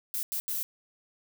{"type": "noise bursts at uneven times", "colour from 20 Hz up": "violet", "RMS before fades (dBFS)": -32, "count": 3, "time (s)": [[0.14, 0.23], [0.32, 0.4], [0.48, 0.63]], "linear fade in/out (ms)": 0, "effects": []}